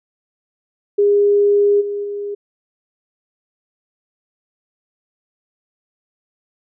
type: tone with level steps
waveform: sine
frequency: 407.7 Hz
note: G#4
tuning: 32 cents flat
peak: -10 / -20 / -22 dBFS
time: 0.98-2.35 s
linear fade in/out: 10 ms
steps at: 1.8 / 2.03 s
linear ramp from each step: 20 ms
effects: none